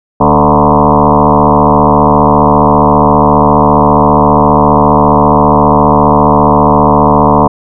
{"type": "tone with frequency modulation", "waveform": "sine", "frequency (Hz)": 587.3, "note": "D5", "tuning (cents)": 0, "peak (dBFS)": -3, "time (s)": [0.2, 7.48], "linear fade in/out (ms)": 10, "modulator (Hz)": 74.8, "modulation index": 6.4, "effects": []}